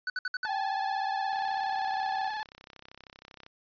square tone bursts, 1495 Hz, F#6, 17 cents sharp, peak -30 dBFS, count 5, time 0.07-0.459 s, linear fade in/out 2 ms, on 29 ms, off 61 ms
30% pulse tone with vibrato, 856 Hz, A5, 48 cents flat, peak -30 dBFS, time 0.45-2.43 s, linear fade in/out 0 ms, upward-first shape sine, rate 19 Hz, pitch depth 49 cents each way
sine tone with pitch glide, 780 to 772.4 Hz, G5 to G5, -9 to -26 cents, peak -30 dBFS, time 0.48-2.3 s, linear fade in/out 20 ms, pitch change -17 cents, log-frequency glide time 1.49-2.04 s
click train, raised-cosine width 0.2 ms, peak -30 dBFS, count 71, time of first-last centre 1.33-3.464 s, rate 32.8 Hz
effects resampled to 11025 Hz

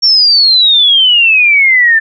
sine exponential sweep, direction down, 5530 to 1760 Hz, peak -4 dBFS, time 0.02-2 s, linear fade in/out 20 ms, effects none

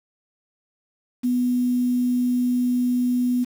sine tone with quantisation, 247.3 Hz, B3, 3 cents sharp, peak -18 dBFS, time 1.23-3.45 s, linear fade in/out 20 ms, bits 7, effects none

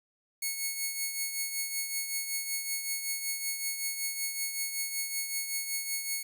5% pulse tone with tremolo, 2200 Hz, C#7, 14 cents flat, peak -19 dBFS, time 0.42-6.23 s, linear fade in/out 5 ms, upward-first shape triangle, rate 5.3 Hz, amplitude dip 60%, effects none

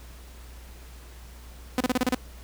sawtooth tone bursts, 252.1 Hz, B3, 36 cents sharp, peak -17 dBFS, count 7, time 1.78-2.148 s, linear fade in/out 2 ms, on 26 ms, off 31 ms, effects added 60 Hz sine -43 dBFS peak until 2.43 s + pink hiss -51 dBFS RMS until 2.43 s

